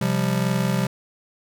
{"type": "chord", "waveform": "square", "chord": "C suspended fourth", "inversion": "none", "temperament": "just", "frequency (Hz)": [130.81, 174.42, 196.22], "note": ["C3", "F3", "G3"], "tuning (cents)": [0, -2, 2], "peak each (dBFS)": -25, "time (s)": [0.01, 0.87], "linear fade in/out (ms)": 5, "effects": []}